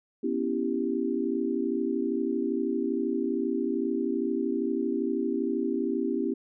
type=chord; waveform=sine; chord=C# half-diminished seventh; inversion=third; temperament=equal with one note detuned; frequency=244.4 / 277.2 / 329.6 / 392 Hz; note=B3 / C#4 / E4 / G4; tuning=-18 / 0 / 0 / 0 cents; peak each=-31 dBFS; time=0.23-6.34 s; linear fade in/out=10 ms; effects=none